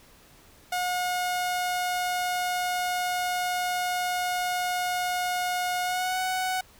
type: tone with pitch glide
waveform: sawtooth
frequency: 722 to 744 Hz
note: F#5 to F#5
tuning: -43 to +9 cents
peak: -22 dBFS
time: 0.72-6.61 s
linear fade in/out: 5 ms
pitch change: +52 cents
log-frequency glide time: 5.83-6.19 s
effects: pink hiss -55 dBFS RMS until 6.79 s